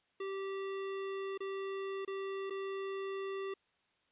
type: tone with dropouts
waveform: square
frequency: 389.3 Hz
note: G4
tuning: 12 cents flat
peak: -38 dBFS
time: 0.2-3.54 s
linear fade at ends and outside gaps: 5 ms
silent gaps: 1.377-1.404 / 2.05-2.076 / 2.499-2.505 s
effects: white hiss -75 dBFS RMS until 4.11 s + resampled to 8000 Hz